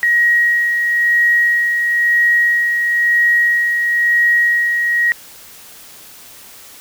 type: tone with tremolo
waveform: sine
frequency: 1895 Hz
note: A#6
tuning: 28 cents sharp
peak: -9 dBFS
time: 0.03-5.12 s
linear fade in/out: 0 ms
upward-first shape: sine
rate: 1 Hz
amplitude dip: 40%
effects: white hiss -39 dBFS RMS until 6.8 s